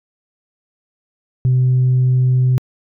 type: tone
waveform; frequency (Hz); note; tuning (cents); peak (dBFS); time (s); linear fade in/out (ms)
sine; 127.6; C3; -43; -9; 1.45-2.58; 0
effects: tanh soft clip ceiling -8 dBFS